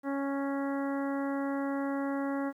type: harmonic tone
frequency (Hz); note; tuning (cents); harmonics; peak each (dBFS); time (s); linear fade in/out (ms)
277.2; C#4; 0; 1 / 2 / 3 / 4 / 5 / 6 / 7; -31 / -37 / -41 / -43 / -45 / -47 / -48; 0.03-2.53; 50
effects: 11-bit